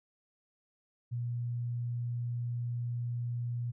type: tone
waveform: sine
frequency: 120 Hz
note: B2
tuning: 49 cents flat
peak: -32 dBFS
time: 1.11-3.72 s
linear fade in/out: 20 ms
effects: none